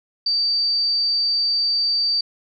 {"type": "tone", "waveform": "sine", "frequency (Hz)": 4632, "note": "D8", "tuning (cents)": -25, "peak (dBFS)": -17, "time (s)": [0.26, 2.21], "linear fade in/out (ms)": 5, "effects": []}